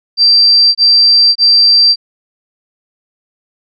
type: tone bursts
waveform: sine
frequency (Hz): 4699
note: D8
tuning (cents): 0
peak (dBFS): -4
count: 3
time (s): 0.17-1.96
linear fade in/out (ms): 50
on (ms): 580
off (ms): 25
effects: none